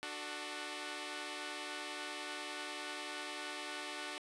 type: chord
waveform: 5% pulse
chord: D major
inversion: none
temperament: equal with one note detuned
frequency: 296.7 / 370 / 440 Hz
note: D4 / F#4 / A4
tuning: +18 / 0 / 0 cents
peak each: -33 / -34 / -38 dBFS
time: 0.03-4.18 s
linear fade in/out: 0 ms
effects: resampled to 22050 Hz